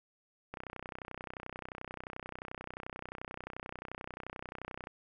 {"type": "click train", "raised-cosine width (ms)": 0.5, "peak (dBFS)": -26, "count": 137, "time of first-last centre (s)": [0.54, 4.871], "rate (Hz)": 31.4, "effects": []}